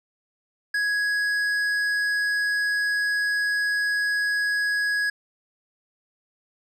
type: tone with tanh clipping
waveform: sine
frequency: 1666 Hz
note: G#6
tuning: 5 cents sharp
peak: -23 dBFS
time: 0.74-5.1 s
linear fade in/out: 5 ms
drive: 10 dB
effects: none